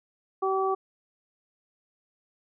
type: harmonic tone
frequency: 383.4 Hz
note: G4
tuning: 38 cents flat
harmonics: 1 / 2 / 3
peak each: -26 / -29 / -29 dBFS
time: 0.42-0.75 s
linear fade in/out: 10 ms
effects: none